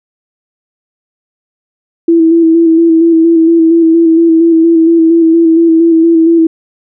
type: tone with vibrato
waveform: sine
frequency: 329.6 Hz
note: E4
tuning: in tune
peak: -3 dBFS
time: 2.08-6.47 s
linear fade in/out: 5 ms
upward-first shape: square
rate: 4.3 Hz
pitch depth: 25 cents each way
effects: none